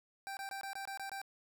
25% pulse tone bursts, 784 Hz, G5, in tune, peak -37 dBFS, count 8, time 0.27-1.216 s, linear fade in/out 0 ms, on 99 ms, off 22 ms, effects none

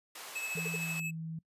pink high-pass noise, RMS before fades -46 dBFS, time 0.15-1 s, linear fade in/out 5 ms, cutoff 720 Hz, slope 12 dB/octave
square tone with tremolo, 2595 Hz, E7, 28 cents flat, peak -35 dBFS, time 0.35-1.11 s, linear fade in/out 10 ms, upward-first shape sine, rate 13 Hz, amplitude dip 40%
sine tone with pitch glide, 166.2 to 161.94 Hz, E3 to E3, +15 to -30 cents, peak -37 dBFS, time 0.55-1.39 s, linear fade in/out 5 ms, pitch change -45 cents, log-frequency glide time 0.73-1.08 s
sine tone bursts, 444.5 Hz, A4, 18 cents sharp, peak -37 dBFS, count 3, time 0.57-0.761 s, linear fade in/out 5 ms, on 25 ms, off 58 ms
effects noise-tail reverb RT60 0.1 s tail -22 dB re dry + resampled to 32000 Hz

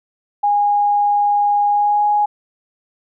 sine tone with pitch glide, 821 to 831 Hz, G#5 to G#5, -20 to +1 cents, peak -12 dBFS, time 0.43-2.26 s, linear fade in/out 10 ms, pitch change +21 cents, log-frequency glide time 1.68-2.05 s, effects none

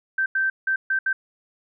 sine tone bursts at uneven times, 1557 Hz, G6, 12 cents flat, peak -19 dBFS, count 5, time 0.18-0.26 / 0.35-0.5 / 0.67-0.76 / 0.9-0.99 / 1.06-1.13 s, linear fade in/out 5 ms, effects none

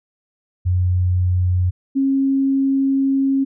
sine tone pair in turn, 90.5 / 271.2 Hz, F#2 / C#4, -38 / -38 cents, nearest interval octave + perfect fifth, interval 1900 cents, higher second, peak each -14 dBFS, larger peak neither, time 0.65-1.71 / 1.95-3.45 s, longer second, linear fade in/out 20 ms, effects none

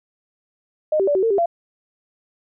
sine tone with pitch steps, 615 / 388.1 / 580 / 378.6 / 453.9 / 397.2 / 682 Hz, D#5 / G4 / D5 / F#4 / A#4 / G4 / F5, -20 / -17 / -22 / +40 / -46 / +23 / -41 cents, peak -15 dBFS, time 0.92-1.459 s, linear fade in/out 5 ms, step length 77 ms, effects none

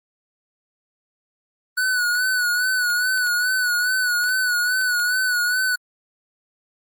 square tone with vibrato, 1480 Hz, F#6, in tune, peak -19 dBFS, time 1.77-5.76 s, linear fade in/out 10 ms, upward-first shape sine, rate 2.4 Hz, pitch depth 49 cents each way
clicks, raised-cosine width 0.2 ms, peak -23 dBFS, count 7, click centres 2.902 / 3.176 / 3.269 / 4.239 / 4.292 / 4.814 / 4.996 s
effects Opus 32 kbps

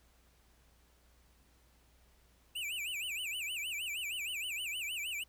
square tone with vibrato, 2637 Hz, E7, in tune, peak -37 dBFS, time 2.55-5.24 s, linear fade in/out 10 ms, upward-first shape sine, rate 6.4 Hz, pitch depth 240 cents each way, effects added 60 Hz sine -66 dBFS peak until 5.28 s + pink hiss -69 dBFS RMS until 5.28 s

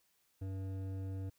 sine tone with hard clipping, 95.8 Hz, G2, 39 cents flat, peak -40 dBFS, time 0.41-1.3 s, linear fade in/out 10 ms, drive 11 dB, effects white hiss -75 dBFS RMS until 1.38 s

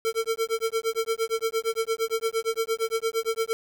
square tone with tremolo, 450.9 Hz, A4, 42 cents sharp, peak -22 dBFS, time 0.05-3.53 s, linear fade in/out 0 ms, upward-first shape sine, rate 8.7 Hz, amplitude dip 100%, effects 9-bit

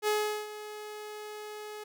sawtooth tone with ADSR envelope, 422.9 Hz, G#4, 31 cents sharp, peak -21 dBFS, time 0.02-1.84 s, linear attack 55 ms, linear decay 390 ms, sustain -15 dB, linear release 8 ms, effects none

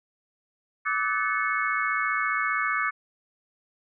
sine tone cluster, 1162 / 1277 / 1504 / 1740 / 2198 Hz, D6 / D#6 / F#6 / A6 / C#7, -19 / +45 / +28 / -20 / -15 cents, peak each -30 dBFS, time 0.85-2.91 s, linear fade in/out 20 ms, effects none

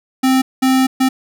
square tone bursts at uneven times, 261.6 Hz, C4, in tune, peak -11 dBFS, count 3, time 0.23-0.42 / 0.62-0.87 / 1-1.09 s, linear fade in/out 10 ms, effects none

